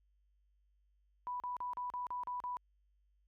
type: tone bursts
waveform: sine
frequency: 987.8 Hz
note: B5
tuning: in tune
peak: -37 dBFS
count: 8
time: 1.27-2.569 s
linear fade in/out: 0 ms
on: 130 ms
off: 37 ms
effects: added 50 Hz sine -70 dBFS peak until 3.27 s

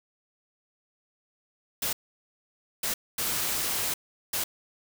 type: noise bursts at uneven times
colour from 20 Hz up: white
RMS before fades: -29 dBFS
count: 4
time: 1.82-1.93 / 2.83-2.94 / 3.18-3.94 / 4.33-4.44 s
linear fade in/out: 5 ms
effects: none

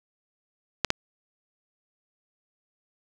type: clicks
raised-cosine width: 0.2 ms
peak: -4 dBFS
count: 2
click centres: 0.847 / 0.904 s
effects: none

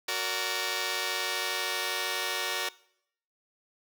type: chord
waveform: 5% pulse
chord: Gb augmented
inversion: none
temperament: just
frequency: 370 / 462.5 / 578.1 Hz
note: Gb4 / Bb4 / D5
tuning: 0 / -14 / -27 cents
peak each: -23 dBFS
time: 0.08-2.69 s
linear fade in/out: 5 ms
effects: noise-tail reverb RT60 0.7 s tail -21 dB re dry

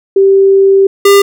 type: tone pair in turn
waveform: sine / square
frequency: 390 / 400 Hz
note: G4 / G4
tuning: -9 / +35 cents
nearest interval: unison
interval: 44 cents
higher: second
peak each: -3 dBFS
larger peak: neither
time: 0.16-0.87 / 1.05-1.22 s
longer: first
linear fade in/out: 5 ms
effects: none

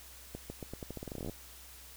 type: accelerating click train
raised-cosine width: 2 ms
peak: -27 dBFS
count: 19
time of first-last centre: 0.35-1.296 s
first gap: 150 ms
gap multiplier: 0.85
effects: added 63 Hz sine -56 dBFS peak until 1.96 s + white hiss -53 dBFS RMS until 1.96 s

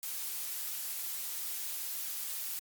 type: noise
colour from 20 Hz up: blue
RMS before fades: -38 dBFS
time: 0.03-2.59 s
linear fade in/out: 0 ms
effects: Opus 48 kbps

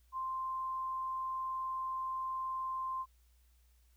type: tone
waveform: sine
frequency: 1046.5 Hz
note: C6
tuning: in tune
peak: -35 dBFS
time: 0.12-3.06 s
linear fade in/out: 50 ms
effects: added 60 Hz sine -64 dBFS peak until 3.96 s + white hiss -75 dBFS RMS until 3.96 s

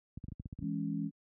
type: clicks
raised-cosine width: 5 ms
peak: -29 dBFS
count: 9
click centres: 0.175 / 0.241 / 0.284 / 0.321 / 0.399 / 0.458 / 0.528 / 0.59 / 0.627 s
type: chord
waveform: sine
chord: C# minor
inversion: first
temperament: equal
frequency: 164.81 / 207.7 / 277.2 Hz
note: E3 / G#3 / C#4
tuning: 0 / 0 / 0 cents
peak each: -37 dBFS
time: 0.6-1.11 s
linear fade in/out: 50 ms
effects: high-pass 60 Hz 12 dB/octave

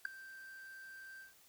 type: tone with ADSR envelope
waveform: triangle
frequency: 1568 Hz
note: G6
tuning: in tune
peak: -27 dBFS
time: 0.05-1.34 s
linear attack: 4 ms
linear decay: 4 ms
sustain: -21 dB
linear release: 140 ms
effects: white hiss -65 dBFS RMS until 1.48 s

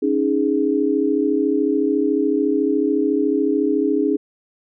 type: chord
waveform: sine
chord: C# suspended second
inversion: none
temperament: equal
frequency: 277.2 / 311.1 / 415.3 Hz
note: C#4 / D#4 / G#4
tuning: 0 / 0 / 0 cents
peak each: -20 dBFS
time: 0.02-4.17 s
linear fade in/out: 10 ms
effects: none

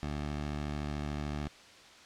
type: tone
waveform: 15% pulse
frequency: 73.7 Hz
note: D2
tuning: 7 cents sharp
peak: -28 dBFS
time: 0.03-1.48 s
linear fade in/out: 0 ms
effects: white hiss -54 dBFS RMS until 2.05 s + low-pass 5000 Hz 12 dB/octave

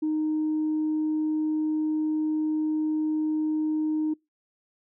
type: tone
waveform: sine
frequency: 309.4 Hz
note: D#4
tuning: 10 cents flat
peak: -22 dBFS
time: 0.02-4.14 s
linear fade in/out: 10 ms
effects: noise-tail reverb RT60 0.2 s tail -25 dB re dry + tanh soft clip ceiling -20 dBFS

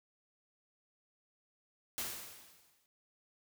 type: noise with exponential decay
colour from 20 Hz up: white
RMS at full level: -37 dBFS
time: 1.98-2.86 s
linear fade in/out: 0 ms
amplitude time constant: 190 ms
effects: none

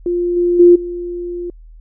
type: tone with level steps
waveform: sine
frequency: 350.1 Hz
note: F4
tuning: 4 cents sharp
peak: -14 / -11 / -3 / -21 dBFS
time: 0.06-1.5 s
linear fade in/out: 2 ms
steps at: 0.36 / 0.59 / 0.75 s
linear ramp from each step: 10 ms
effects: added 40 Hz sine -36 dBFS peak until 1.8 s

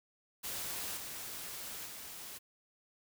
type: noise with level steps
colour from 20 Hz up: white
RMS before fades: -40 / -44 / -47 dBFS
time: 0.43-2.39 s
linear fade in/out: 20 ms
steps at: 0.96 / 1.85 s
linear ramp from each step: 20 ms
effects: none

